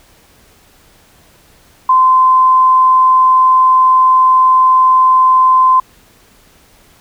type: tone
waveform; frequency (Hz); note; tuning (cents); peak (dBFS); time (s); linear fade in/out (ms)
sine; 1033; C6; -22; -5; 1.89-5.8; 5
effects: pink hiss -47 dBFS RMS until 7 s